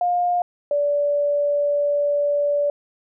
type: tone pair in turn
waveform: sine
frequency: 709 / 578.9 Hz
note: F5 / D5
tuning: +26 / -25 cents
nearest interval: major third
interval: 351 cents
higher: first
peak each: -17 dBFS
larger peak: neither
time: 0.01-0.42 / 0.71-2.7 s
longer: second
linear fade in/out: 2 ms
effects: none